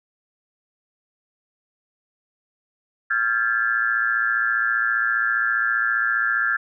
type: tone cluster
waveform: sine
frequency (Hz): 1379 / 1608 / 1723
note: F6 / G6 / A6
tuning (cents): -22 / +44 / -37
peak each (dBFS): -23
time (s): 3.1-6.57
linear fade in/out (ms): 10
effects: none